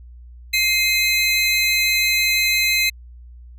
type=tone cluster; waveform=square; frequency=2102 / 2533 / 4053 Hz; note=C7 / D#7 / B7; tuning=+7 / +30 / +44 cents; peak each=-21 dBFS; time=0.53-2.9 s; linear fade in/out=10 ms; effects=added 60 Hz sine -38 dBFS peak until 3.58 s